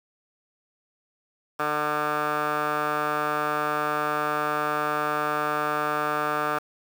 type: tone with band-pass filter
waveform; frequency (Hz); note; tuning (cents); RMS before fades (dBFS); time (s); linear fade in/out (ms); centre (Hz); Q
15% pulse; 150; D3; +37; -26; 1.59-6.59; 10; 1100; 5.1
effects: 7-bit